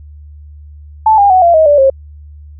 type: tone with pitch steps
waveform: sine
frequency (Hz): 874 / 806.1 / 743.5 / 685.7 / 632.5 / 583.3 / 538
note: A5 / G5 / F#5 / F5 / D#5 / D5 / C5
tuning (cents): -12 / +48 / +8 / -32 / +28 / -12 / +48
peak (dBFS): -4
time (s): 1.06-1.9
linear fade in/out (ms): 5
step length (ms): 120
effects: added 74 Hz sine -31 dBFS peak until 2.59 s